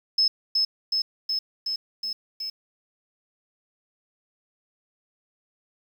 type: tone with echo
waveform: sine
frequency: 5200 Hz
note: E8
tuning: 24 cents flat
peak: -17 dBFS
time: 0.18-0.28 s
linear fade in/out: 5 ms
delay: 370 ms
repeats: 6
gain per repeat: -2 dB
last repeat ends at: 2.5 s
effects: 8-bit